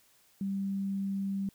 sine tone, 196 Hz, G3, in tune, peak -30 dBFS, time 0.41-1.49 s, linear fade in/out 2 ms, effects white hiss -65 dBFS RMS until 1.54 s

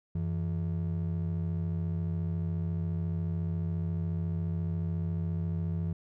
triangle ring-modulated tone, 128.4 Hz, C3, 32 cents flat, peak -24 dBFS, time 0.15-5.93 s, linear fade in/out 5 ms, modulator 37.1 Hz, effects none

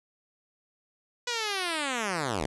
5% pulse linear sweep, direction down, 493.5 to 61.9 Hz, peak -17 dBFS, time 1.27-2.46 s, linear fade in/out 5 ms, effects resampled to 24000 Hz

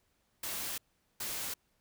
white noise bursts at uneven times, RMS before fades -38 dBFS, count 2, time 0.43-0.78 / 1.2-1.54 s, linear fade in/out 5 ms, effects pink hiss -75 dBFS RMS until 1.8 s

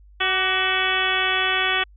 harmonic tone with a mistuned harmonic, 374.9 Hz, F#4, 23 cents sharp, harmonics 1 / 2 / 3 / 4 / 5 / 6 / 7 / 8 / 9, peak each -31 / -29 / -28 / -26 / -26 / -28 / -27 / -28 / -27 dBFS, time 0.2-1.84 s, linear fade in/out 10 ms, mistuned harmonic 3, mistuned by +54 cents, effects added 50 Hz sine -46 dBFS peak until 1.96 s

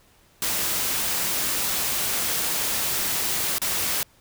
white noise with dropouts, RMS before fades -25 dBFS, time 0.42-4.03 s, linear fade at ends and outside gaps 1 ms, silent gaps 3.583-3.617 s, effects pink hiss -58 dBFS RMS until 4.2 s

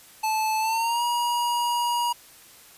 square tone with pitch glide, 872 to 956.4 Hz, A5 to A#5, -16 to +44 cents, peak -23 dBFS, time 0.23-2.13 s, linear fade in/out 10 ms, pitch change +160 cents, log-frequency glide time 0.59-1.03 s, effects white hiss -50 dBFS RMS until 2.77 s + resampled to 32000 Hz

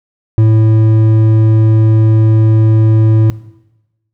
triangle tone with hard clipping, 110 Hz, A2, in tune, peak -6 dBFS, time 0.38-3.3 s, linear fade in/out 0 ms, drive 10 dB, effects noise-tail reverb RT60 1.0 s tail -19 dB re dry

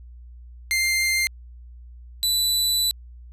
sawtooth tone pair in turn, 2098 / 3975 Hz, C7 / B7, +4 / +10 cents, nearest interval major seventh, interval 1106 cents, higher second, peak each -16 dBFS, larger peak neither, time 0.71-1.27 / 2.23-2.91 s, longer second, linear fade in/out 0 ms, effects added 60 Hz sine -40 dBFS peak until 3.32 s + resampled to 32000 Hz

